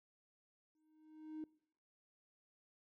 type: tone with exponential growth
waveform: triangle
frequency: 311.1 Hz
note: D#4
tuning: in tune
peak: -38 dBFS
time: 0.75-1.44 s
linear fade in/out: 2 ms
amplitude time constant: 150 ms
effects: noise-tail reverb RT60 0.7 s tail -26 dB re dry + tanh soft clip ceiling -39 dBFS